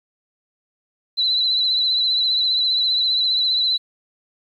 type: tone with vibrato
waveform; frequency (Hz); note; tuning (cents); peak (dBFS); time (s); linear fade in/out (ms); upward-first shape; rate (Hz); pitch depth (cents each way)
sine; 4000; B7; +21; -16; 1.17-3.78; 20; sine; 15; 42
effects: 9-bit